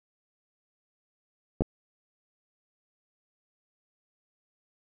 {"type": "clicks", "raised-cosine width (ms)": 2, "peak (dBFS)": -13, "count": 2, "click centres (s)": [1.608, 1.62], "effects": []}